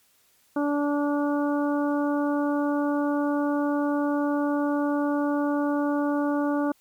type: harmonic tone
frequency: 289.7 Hz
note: D4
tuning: 24 cents flat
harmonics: 1 / 2 / 3 / 4 / 5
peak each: -23 / -29 / -33 / -35 / -37 dBFS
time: 0.56-6.72 s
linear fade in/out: 5 ms
effects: white hiss -63 dBFS RMS until 6.8 s + MP3 96 kbps